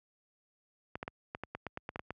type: clicks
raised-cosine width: 0.5 ms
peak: -23 dBFS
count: 12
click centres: 0.955 / 1.029 / 1.079 / 1.349 / 1.436 / 1.55 / 1.667 / 1.774 / 1.891 / 1.959 / 1.994 / 2.106 s
effects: high-pass 60 Hz 12 dB/octave